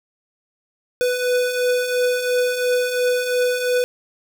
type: beating tone pair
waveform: square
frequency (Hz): 493.9 / 496.8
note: B4 / B4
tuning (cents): 0 / +10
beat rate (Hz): 2.9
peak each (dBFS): -26 / -19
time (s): 1.01-3.84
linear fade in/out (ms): 0
effects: none